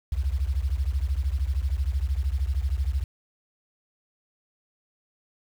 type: beating tone pair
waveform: sine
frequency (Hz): 62.8 / 75.8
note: B1 / D#2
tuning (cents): +30 / -45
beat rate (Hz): 13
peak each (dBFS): -25 / -27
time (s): 0.12-3.04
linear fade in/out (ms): 5
effects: 8-bit